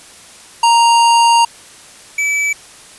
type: tone pair in turn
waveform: square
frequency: 932 / 2301 Hz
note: A#5 / D7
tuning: -1 / -36 cents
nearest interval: octave + major third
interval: 1565 cents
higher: second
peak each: -8 / -14 dBFS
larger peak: first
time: 0.63-1.45 / 2.18-2.53 s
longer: first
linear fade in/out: 5 ms
effects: white hiss -39 dBFS RMS until 2.98 s + resampled to 24000 Hz